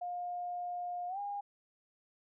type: tone with pitch glide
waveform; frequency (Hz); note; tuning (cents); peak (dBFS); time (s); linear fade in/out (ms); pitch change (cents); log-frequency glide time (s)
sine; 710 to 810.9; F5 to G#5; +28 to -42; -36; 0.01-1.41; 10; +230; 1.08-1.19
effects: none